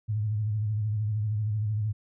sine tone with vibrato, 106.6 Hz, G#2, 46 cents sharp, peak -25 dBFS, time 0.08-1.93 s, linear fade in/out 20 ms, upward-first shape sine, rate 13 Hz, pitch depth 64 cents each way, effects none

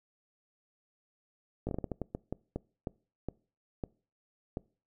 slowing click train, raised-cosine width 2 ms, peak -21 dBFS, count 15, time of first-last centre 1.67-4.571 s, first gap 18 ms, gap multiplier 1.33, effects noise-tail reverb RT60 0.4 s tail -24 dB re dry

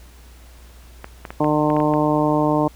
clicks, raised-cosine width 0.5 ms, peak -16 dBFS, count 8, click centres 1.044 / 1.252 / 1.305 / 1.444 / 1.702 / 1.766 / 1.802 / 1.938 s
harmonic tone, 151 Hz, D3, 48 cents sharp, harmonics 1 / 2 / 3 / 4 / 5 / 6 / 7, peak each -24 / -19 / -25 / -22 / -27 / -24 / -27 dBFS, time 1.4-2.68 s, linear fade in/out 5 ms
effects added 60 Hz sine -42 dBFS peak until 2.75 s + pink hiss -50 dBFS RMS until 2.75 s

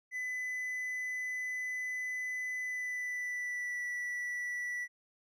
triangle tone with pitch glide, 2005 to 1958.1 Hz, B6 to B6, +26 to -15 cents, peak -33 dBFS, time 0.11-4.88 s, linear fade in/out 50 ms, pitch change -41 cents, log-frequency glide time 2.61-3.85 s, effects none

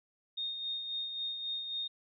sine tone with tremolo, 3689 Hz, A#7, 19 cents flat, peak -33 dBFS, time 0.37-1.88 s, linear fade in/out 10 ms, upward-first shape sine, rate 3.7 Hz, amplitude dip 45%, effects none

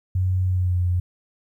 sine tone with pitch glide, 92.5 to 89.25 Hz, F#2 to F2, 0 to +38 cents, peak -18 dBFS, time 0.15-1 s, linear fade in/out 5 ms, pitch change -62 cents, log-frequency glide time 0.46-0.81 s, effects 10-bit

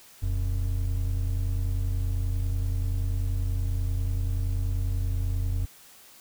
triangle tone pair together, 40.66 / 91 Hz, E1 / F#2, -23 / -28 cents, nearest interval octave + major second, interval 1395 cents, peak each -25 dBFS, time 0.22-5.66 s, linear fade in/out 10 ms, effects white hiss -52 dBFS RMS until 6.2 s

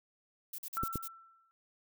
violet noise bursts, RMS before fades -42 dBFS, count 6, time 0.53-1.079 s, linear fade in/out 5 ms, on 54 ms, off 45 ms
sine tone with exponential decay, 1339 Hz, E6, 27 cents sharp, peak -31 dBFS, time 0.77-1.51 s, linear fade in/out 0 ms, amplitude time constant 160 ms
clicks, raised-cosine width 3 ms, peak -23 dBFS, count 2, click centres 0.835 / 0.957 s
effects none

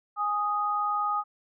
sine tone pair together, 828 / 1244.5 Hz, G#5 / D#6, -5 / 0 cents, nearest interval perfect fifth, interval 705 cents, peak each -30 / -26 dBFS, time 0.16-1.24 s, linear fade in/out 50 ms, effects none

